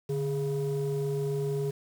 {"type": "tone pair together", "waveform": "sine", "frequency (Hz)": [145.6, 413], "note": ["D3", "G#4"], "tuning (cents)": [-15, -10], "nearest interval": "octave + tritone", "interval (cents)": 1805, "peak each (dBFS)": -28, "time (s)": [0.09, 1.71], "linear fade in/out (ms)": 10, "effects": ["tanh soft clip ceiling -24 dBFS", "8-bit"]}